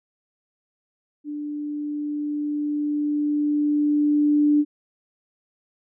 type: tone with level ramp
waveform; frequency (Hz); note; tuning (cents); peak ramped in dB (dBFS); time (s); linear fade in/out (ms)
sine; 295.3; D4; +10; -28 to -14; 1.24-4.65; 50
effects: none